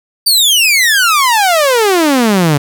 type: exponential sweep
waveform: sawtooth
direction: down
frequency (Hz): 4699 to 138.59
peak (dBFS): -4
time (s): 0.26-2.58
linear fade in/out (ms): 10
effects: none